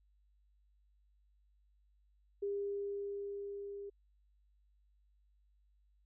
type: tone with level ramp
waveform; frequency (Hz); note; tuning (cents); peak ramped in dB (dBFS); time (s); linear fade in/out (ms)
sine; 402.3; G4; +45; -34 to -43; 2.42-3.9; 10
effects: added 50 Hz sine -68 dBFS peak until 6.05 s